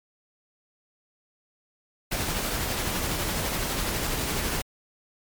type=noise with tremolo; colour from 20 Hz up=pink; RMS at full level=-27 dBFS; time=2.11-4.62 s; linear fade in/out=10 ms; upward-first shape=sine; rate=12 Hz; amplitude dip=25%; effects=MP3 96 kbps